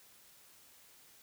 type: silence
effects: white hiss -61 dBFS RMS until 1.22 s